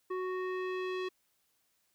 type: tone with low-pass filter sweep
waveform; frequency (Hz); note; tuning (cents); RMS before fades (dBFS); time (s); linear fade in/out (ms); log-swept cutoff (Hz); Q
square; 370; F#4; 0; -36; 0.1-1.09; 10; 1400 to 3500; 1.5
effects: white hiss -75 dBFS RMS until 1.94 s